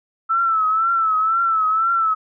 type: tone with vibrato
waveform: sine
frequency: 1318.5 Hz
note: E6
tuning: in tune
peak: -15 dBFS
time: 0.29-2.15 s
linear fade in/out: 20 ms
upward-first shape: triangle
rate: 2 Hz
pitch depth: 77 cents each way
effects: none